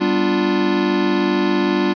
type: chord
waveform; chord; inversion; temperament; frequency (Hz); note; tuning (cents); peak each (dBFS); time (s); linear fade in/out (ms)
square; G dominant seventh; none; equal; 196 / 246.9 / 293.7 / 349.2; G3 / B3 / D4 / F4; 0 / 0 / 0 / 0; -22 / -25 / -21 / -20; 0-1.94; 20
effects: resampled to 11025 Hz